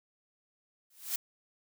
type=noise with exponential growth; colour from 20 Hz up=blue; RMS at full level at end=-29 dBFS; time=0.9-1.16 s; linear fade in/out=5 ms; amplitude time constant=56 ms; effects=none